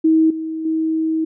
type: tone with level steps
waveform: sine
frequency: 319.4 Hz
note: D#4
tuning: 45 cents sharp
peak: -10 / -22 / -16 dBFS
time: 0.04-1.25 s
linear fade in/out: 10 ms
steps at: 0.3 / 0.65 s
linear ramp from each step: 5 ms
effects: none